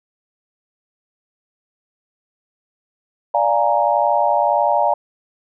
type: chord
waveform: sine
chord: Bb dominant seventh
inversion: first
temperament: equal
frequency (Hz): 587.3 / 698.5 / 830.6 / 932.3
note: D5 / F5 / Ab5 / Bb5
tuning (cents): 0 / 0 / 0 / 0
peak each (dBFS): -19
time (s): 3.34-4.94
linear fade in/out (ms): 5
effects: none